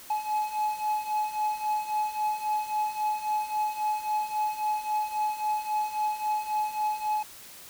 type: beating tone pair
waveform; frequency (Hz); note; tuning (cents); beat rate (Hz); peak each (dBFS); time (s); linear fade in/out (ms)
triangle; 848 / 851.7; G#5 / G#5; +36 / +43; 3.7; -30 / -26; 0.1-7.23; 5
effects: white hiss -47 dBFS RMS until 7.69 s